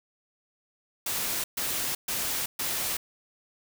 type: noise bursts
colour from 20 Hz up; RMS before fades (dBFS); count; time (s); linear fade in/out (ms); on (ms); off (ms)
white; -30; 4; 1.06-2.97; 5; 380; 130
effects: none